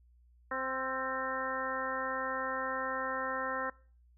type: harmonic tone with a mistuned harmonic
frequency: 261.6 Hz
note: C4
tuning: in tune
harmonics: 1 / 2 / 3 / 4 / 5 / 6 / 7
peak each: -45 / -39 / -44 / -39 / -39 / -42 / -40 dBFS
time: 0.51-3.7 s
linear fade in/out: 5 ms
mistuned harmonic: 5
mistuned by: +28 cents
effects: noise-tail reverb RT60 0.4 s tail -21 dB re dry + added 60 Hz sine -60 dBFS peak until 4.17 s